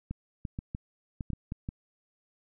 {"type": "clicks", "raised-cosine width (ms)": 5, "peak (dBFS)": -22, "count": 9, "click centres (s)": [0.11, 0.452, 0.589, 0.749, 1.208, 1.303, 1.333, 1.521, 1.689], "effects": []}